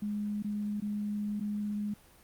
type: tone with dropouts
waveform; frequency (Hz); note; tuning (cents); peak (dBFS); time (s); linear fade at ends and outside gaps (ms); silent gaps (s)
sine; 207.7; G#3; 0; -31; 0.02-1.94; 5; 0.424-0.444 / 0.802-0.821 / 1.398-1.407
effects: pink hiss -59 dBFS RMS until 2.23 s + Opus 32 kbps

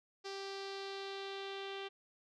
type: tone with low-pass filter sweep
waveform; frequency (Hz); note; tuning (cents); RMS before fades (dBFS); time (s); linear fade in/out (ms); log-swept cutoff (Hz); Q
sawtooth; 392; G4; 0; -44; 0.24-1.89; 20; 5000 to 3300; 3.3
effects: none

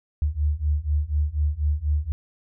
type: beating tone pair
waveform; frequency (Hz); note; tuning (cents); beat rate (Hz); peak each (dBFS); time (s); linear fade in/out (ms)
sine; 72.5 / 76.6; D2 / D#2; -22 / -27; 4.1; -24 / -23; 0.22-2.12; 0
effects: none

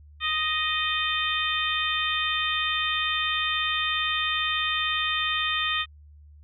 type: harmonic tone with a mistuned harmonic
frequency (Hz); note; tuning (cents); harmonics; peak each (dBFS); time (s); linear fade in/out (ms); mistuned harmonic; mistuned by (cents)
622.3; D#5; 0; 2 / 3 / 4 / 5 / 6; -30 / -30 / -30 / -30 / -30; 0.2-5.86; 50; 6; -62
effects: added 74 Hz sine -47 dBFS peak until 6.43 s

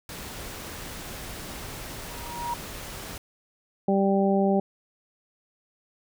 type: noise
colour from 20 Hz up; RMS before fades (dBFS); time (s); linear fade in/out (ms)
pink; -38; 0.09-3.18; 2
type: tone with exponential growth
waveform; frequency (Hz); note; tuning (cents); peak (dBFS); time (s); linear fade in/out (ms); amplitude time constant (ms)
sine; 950; A#5; +33; -25; 1.85-2.54; 5; 150
type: harmonic tone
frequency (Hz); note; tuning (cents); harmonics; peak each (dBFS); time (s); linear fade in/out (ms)
196; G3; 0; 1 / 2 / 3 / 4; -22 / -25 / -27 / -28; 3.88-4.6; 5
effects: none

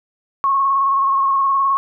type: tone with vibrato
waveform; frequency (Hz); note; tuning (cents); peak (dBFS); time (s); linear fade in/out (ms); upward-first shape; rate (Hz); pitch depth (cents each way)
sine; 1092; C#6; -26; -13; 0.44-1.77; 0; square; 19; 27
effects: none

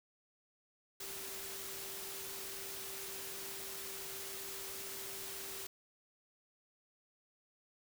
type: tone in noise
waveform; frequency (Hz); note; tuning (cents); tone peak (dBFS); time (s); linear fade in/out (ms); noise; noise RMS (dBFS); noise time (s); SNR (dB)
sine; 389.5; G4; -11; -53; 1-5.67; 5; white; -45; 1-5.67; -11
effects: none

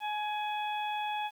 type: harmonic tone with a mistuned harmonic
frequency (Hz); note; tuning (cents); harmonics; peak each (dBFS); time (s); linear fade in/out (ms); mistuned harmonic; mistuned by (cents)
843; G#5; +26; 1 / 2 / 3 / 4; -32 / -44 / -41 / -43; 0-1.31; 50; 2; -19
effects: 10-bit

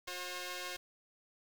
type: tone pair together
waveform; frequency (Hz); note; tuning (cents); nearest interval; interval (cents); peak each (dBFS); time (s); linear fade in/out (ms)
5% pulse; 360 / 536.6; F#4 / C5; -47 / +44; perfect fifth; 691; -33 / -31; 0.07-0.77; 10
effects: 9-bit

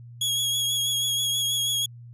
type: tone with vibrato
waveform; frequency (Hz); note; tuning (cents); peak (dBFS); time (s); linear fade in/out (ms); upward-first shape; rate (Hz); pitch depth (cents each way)
sawtooth; 3322; G#7; 0; -20; 0.21-1.86; 5; triangle; 6.2; 30
effects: added 119 Hz sine -41 dBFS peak until 2.13 s + resampled to 32000 Hz

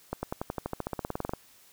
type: accelerating click train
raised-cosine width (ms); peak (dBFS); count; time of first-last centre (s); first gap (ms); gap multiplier
1; -17; 19; 0.13-1.336; 100; 0.95
effects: white hiss -58 dBFS RMS until 1.72 s

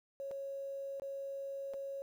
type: tone with dropouts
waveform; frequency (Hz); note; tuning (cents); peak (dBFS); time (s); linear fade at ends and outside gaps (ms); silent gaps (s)
sine; 550; C#5; -14; -39; 0.2-2.02; 0; 0.31-0.314 / 0.998-1.02 / 1.736-1.741
effects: 11-bit

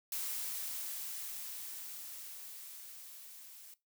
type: noise with level ramp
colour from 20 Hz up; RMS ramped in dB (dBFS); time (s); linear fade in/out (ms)
blue; -38 to -54; 0.12-3.74; 2
effects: noise-tail reverb RT60 0.2 s tail -18 dB re dry

